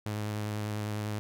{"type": "tone with vibrato", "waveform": "sawtooth", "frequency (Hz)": 105.6, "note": "G#2", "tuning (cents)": 29, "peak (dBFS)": -28, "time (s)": [0.06, 1.19], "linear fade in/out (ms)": 0, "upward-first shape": "sine", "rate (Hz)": 10, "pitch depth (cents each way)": 20, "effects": []}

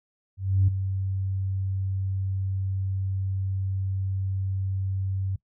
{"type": "tone with ADSR envelope", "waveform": "sine", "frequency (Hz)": 95.9, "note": "G2", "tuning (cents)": -37, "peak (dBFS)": -15, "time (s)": [0.37, 5.36], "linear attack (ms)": 310, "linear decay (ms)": 6, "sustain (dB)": -10, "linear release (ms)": 5, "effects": ["noise-tail reverb RT60 0.1 s tail -20 dB re dry", "tanh soft clip ceiling -12 dBFS"]}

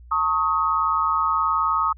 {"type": "tone cluster", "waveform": "sine", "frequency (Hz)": [900, 1102, 1261], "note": ["A5", "C#6", "D#6"], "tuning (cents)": [39, -11, 23], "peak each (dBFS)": [-27, -24, -20], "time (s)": [0.11, 1.93], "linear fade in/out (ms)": 10, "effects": ["added 60 Hz sine -42 dBFS peak until 1.97 s"]}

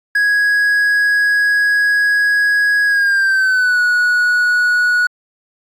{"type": "tone with pitch glide", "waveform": "triangle", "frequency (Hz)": [1661.2, 1463], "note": ["G#6", "F#6"], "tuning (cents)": [0, -20], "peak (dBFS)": -9, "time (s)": [0.15, 5.07], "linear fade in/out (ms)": 5, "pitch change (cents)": -220, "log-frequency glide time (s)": [2.86, 3.81], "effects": ["AAC 64 kbps"]}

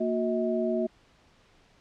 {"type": "tone cluster", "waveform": "sine", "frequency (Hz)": [231.5, 365.2, 639], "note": ["A#3", "F#4", "D#5"], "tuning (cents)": [-12, -23, 46], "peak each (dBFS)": -29, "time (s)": [0, 0.87], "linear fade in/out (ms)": 10, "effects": ["pink hiss -61 dBFS RMS until 1.8 s", "low-pass 5000 Hz 12 dB/octave"]}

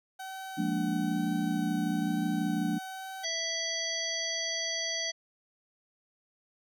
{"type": "tone with vibrato", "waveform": "30% pulse", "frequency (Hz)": 760, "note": "F#5", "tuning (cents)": 46, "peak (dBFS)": -36, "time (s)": [0.19, 3.25], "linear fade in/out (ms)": 10, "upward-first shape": "sine", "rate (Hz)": 1.1, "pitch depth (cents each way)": 10}
{"type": "chord", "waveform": "sine", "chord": "Bb dominant seventh", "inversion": "second", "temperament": "equal", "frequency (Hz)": [174.61, 207.7, 233.1, 293.7], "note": ["F3", "Ab3", "Bb3", "D4"], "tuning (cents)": [0, 0, 0, 0], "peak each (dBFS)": [-33, -33, -34, -32], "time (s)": [0.57, 2.79], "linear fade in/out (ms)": 20}
{"type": "harmonic tone", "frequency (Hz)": 659.3, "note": "E5", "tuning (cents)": 0, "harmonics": [1, 3, 5, 7, 9], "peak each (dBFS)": [-40, -37, -37, -36, -36], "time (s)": [3.23, 5.12], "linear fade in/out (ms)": 20}
{"effects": []}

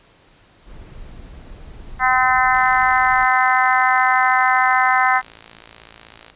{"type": "noise", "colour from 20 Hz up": "brown", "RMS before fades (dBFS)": -37, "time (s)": [0.65, 3.28], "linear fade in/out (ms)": 50}
{"type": "harmonic tone", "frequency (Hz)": 256.2, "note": "C4", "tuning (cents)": -36, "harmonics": [3, 4, 5, 6, 7, 8], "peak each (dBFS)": [-18, -19, -20, -21, -21, -22], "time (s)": [1.99, 5.22], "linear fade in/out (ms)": 50}
{"type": "click train", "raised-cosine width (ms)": 0.2, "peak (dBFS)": -22, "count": 211, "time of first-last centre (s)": [2.55, 6.3], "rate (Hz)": 56}
{"effects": ["pink hiss -52 dBFS RMS until 6.35 s", "resampled to 8000 Hz"]}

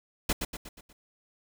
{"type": "noise with echo", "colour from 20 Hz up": "pink", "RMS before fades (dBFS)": -26, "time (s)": [0.29, 0.33], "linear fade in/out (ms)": 5, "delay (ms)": 120, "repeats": 5, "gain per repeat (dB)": -6, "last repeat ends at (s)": 0.93, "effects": []}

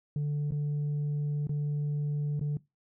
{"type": "tone with dropouts", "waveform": "sine", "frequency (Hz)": 146.83, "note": "D3", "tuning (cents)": 0, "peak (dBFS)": -25, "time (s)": [0.16, 2.57], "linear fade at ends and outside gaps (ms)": 2, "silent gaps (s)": [[0.508, 0.52], [1.47, 1.493], [2.395, 2.411]], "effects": ["noise-tail reverb RT60 0.2 s tail -21 dB re dry", "tanh soft clip ceiling -27 dBFS"]}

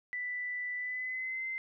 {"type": "tone with pitch glide", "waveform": "sine", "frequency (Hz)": [1980, 2071], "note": ["B6", "C7"], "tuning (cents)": [4, -18], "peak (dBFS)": -34, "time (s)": [0.13, 1.58], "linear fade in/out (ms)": 0, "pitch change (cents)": 78, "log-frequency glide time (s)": [0.76, 1.46], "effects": []}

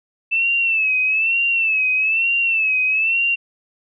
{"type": "tone with vibrato", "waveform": "sine", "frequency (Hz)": 2639, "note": "E7", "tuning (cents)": 1, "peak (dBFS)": -15, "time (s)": [0.31, 3.36], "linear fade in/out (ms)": 20, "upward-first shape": "sine", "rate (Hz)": 1.1, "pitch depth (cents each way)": 84, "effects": []}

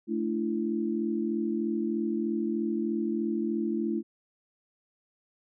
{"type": "chord", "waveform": "sine", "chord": "A suspended fourth", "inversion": "none", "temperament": "equal with one note detuned", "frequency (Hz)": [220, 293.7, 336.9], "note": ["A3", "D4", "E4"], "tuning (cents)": [0, 0, 38], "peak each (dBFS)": [-30, -34, -30], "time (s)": [0.07, 4.03], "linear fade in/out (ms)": 50, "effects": []}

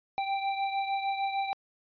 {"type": "beating tone pair", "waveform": "square", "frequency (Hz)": [784, 790.6], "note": ["G5", "G5"], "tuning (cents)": [0, 15], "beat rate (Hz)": 6.6, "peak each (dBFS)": [-30, -37], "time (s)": [0.18, 1.53], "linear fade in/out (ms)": 0, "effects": ["resampled to 11025 Hz"]}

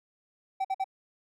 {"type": "tone bursts", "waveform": "triangle", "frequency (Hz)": 769, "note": "G5", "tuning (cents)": -33, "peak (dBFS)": -24, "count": 3, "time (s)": [0.6, 0.843], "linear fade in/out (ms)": 10, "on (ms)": 47, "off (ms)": 51, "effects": []}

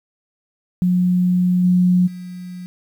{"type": "tone with level steps", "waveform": "sine", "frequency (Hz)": 180.3, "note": "F#3", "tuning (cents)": -45, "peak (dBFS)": [-13, -11, -29], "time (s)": [0.82, 2.66], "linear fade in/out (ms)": 0, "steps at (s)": [1.63, 2.06], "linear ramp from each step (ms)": 20, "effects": ["8-bit"]}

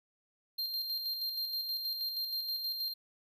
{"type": "tone with tremolo", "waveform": "square", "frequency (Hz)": 4186, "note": "C8", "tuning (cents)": 0, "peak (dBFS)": -33, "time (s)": [0.58, 2.94], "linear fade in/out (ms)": 10, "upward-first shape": "square", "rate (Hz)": 6.3, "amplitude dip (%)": 40, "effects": []}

